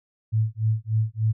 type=tone with tremolo; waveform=sine; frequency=110 Hz; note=A2; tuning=in tune; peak=-17 dBFS; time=0.32-1.33 s; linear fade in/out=20 ms; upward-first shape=sine; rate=3.4 Hz; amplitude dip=100%; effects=none